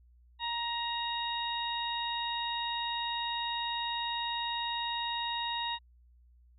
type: harmonic tone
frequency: 940 Hz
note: A#5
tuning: 14 cents sharp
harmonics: 1 / 2 / 3 / 4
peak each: -35 / -41 / -41 / -36 dBFS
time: 0.39-5.79 s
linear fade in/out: 50 ms
effects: added 60 Hz sine -58 dBFS peak until 6.58 s